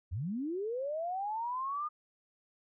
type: linear sweep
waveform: sine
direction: up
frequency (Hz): 73.42 to 1230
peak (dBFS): -33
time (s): 0.11-1.89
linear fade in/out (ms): 20
effects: none